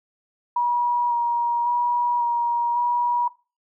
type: tone with vibrato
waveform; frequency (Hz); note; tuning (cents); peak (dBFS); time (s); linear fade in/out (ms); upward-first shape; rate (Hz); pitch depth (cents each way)
sine; 956; A#5; +43; -18; 0.56-3.28; 5; square; 0.91; 13
effects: noise-tail reverb RT60 0.3 s tail -19 dB re dry